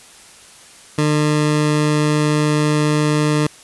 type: tone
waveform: 20% pulse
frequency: 150.6 Hz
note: D3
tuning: 44 cents sharp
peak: -9 dBFS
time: 0.98-3.47 s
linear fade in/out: 5 ms
effects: white hiss -43 dBFS RMS until 3.63 s + resampled to 24000 Hz